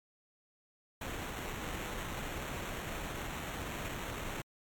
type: noise with sample-and-hold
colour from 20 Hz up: pink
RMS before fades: -40 dBFS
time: 1.01-4.42 s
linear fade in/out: 5 ms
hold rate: 4900 Hz
effects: MP3 96 kbps